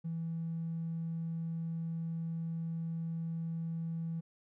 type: tone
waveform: triangle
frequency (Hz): 164.81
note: E3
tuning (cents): 0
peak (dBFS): -31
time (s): 0.04-4.21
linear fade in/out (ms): 20
effects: tanh soft clip ceiling -32 dBFS